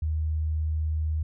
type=tone; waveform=sine; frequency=78 Hz; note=D#2; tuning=5 cents sharp; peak=-24 dBFS; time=0.02-1.23 s; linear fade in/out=5 ms; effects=none